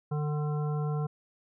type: harmonic tone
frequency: 149.4 Hz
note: D3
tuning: 30 cents sharp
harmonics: 1 / 3 / 5 / 7 / 9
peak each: -28 / -38 / -42 / -45 / -47 dBFS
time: 0.11-1.07 s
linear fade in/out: 10 ms
effects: none